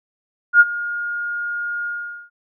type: tone with ADSR envelope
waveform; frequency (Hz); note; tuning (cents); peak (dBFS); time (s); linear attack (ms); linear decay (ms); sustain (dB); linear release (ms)
sine; 1423; F6; +32; -4; 0.53-2.3; 72; 36; -18; 440
effects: none